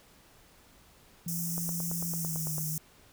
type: tone with pitch glide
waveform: sine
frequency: 169.7 to 155.62 Hz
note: F3 to D#3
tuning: -49 to +1 cents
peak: -34 dBFS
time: 1.26-2.78 s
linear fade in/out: 5 ms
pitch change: -150 cents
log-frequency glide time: 2.08-2.53 s
type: high-pass noise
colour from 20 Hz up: white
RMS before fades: -36 dBFS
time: 1.28-2.78 s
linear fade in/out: 2 ms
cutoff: 5300 Hz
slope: 96 dB/octave
type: click train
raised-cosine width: 1 ms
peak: -27 dBFS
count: 10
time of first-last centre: 1.58-2.582 s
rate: 8.98 Hz
effects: pink hiss -59 dBFS RMS until 3.12 s

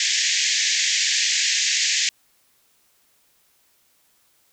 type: band-pass noise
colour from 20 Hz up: white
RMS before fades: -21 dBFS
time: 0-2.09 s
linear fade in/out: 2 ms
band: 1700 to 7300 Hz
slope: 96 dB/octave
effects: white hiss -62 dBFS RMS until 4.52 s

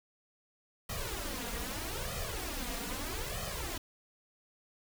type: noise with flanger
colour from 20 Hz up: pink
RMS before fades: -38 dBFS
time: 0.89-3.78 s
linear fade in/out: 5 ms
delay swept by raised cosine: 1.6 to 4.3 ms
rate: 0.79 Hz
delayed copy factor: +0.95
effects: none

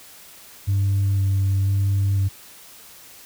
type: tone with vibrato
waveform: sine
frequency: 98 Hz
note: G2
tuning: in tune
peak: -15 dBFS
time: 0.67-2.29 s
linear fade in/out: 20 ms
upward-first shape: square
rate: 1 Hz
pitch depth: 12 cents each way
effects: tanh soft clip ceiling -15 dBFS + white hiss -45 dBFS RMS until 3.25 s

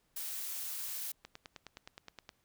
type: noise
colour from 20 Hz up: blue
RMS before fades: -40 dBFS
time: 0.16-1.12 s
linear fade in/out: 5 ms
type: click train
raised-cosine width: 0.2 ms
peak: -29 dBFS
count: 11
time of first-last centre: 1.25-2.292 s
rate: 9.6 Hz
effects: pink hiss -75 dBFS RMS until 2.44 s

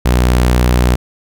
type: tone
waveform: sawtooth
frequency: 61.4 Hz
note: B1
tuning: 9 cents flat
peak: -5 dBFS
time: 0.05-0.96 s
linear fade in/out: 10 ms
effects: none

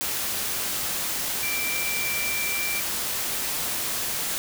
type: tone in noise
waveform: sine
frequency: 2349 Hz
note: D7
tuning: in tune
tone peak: -28 dBFS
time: 1.43-2.8 s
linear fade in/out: 0 ms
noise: white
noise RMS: -28 dBFS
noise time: 0.01-4.38 s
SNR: -3 dB
effects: none

